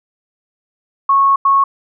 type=tone bursts at uneven times; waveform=sine; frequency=1100 Hz; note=C#6; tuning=14 cents flat; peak=-8 dBFS; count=2; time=1.09-1.36 / 1.45-1.64 s; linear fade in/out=5 ms; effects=none